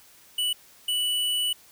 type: tone bursts at uneven times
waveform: square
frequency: 2960 Hz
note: F#7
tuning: in tune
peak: -24 dBFS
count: 2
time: 0.38-0.53 / 0.88-1.53 s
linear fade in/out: 5 ms
effects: white hiss -54 dBFS RMS until 1.71 s